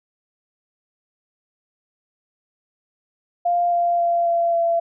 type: tone with pitch steps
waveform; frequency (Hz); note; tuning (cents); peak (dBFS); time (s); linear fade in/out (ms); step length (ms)
sine; 698.5 / 692.9 / 687.3 / 681.8 / 676.3; F5 / F5 / F5 / F5 / E5; 0 / -14 / -28 / -42 / +44; -16; 3.45-4.8; 10; 270
effects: none